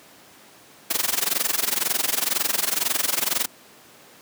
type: noise with amplitude modulation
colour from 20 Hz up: white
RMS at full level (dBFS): -20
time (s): 0.9-3.46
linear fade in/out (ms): 10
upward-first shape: sine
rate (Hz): 22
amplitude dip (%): 90
effects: pink hiss -49 dBFS RMS until 4.21 s + high-pass 200 Hz 12 dB/octave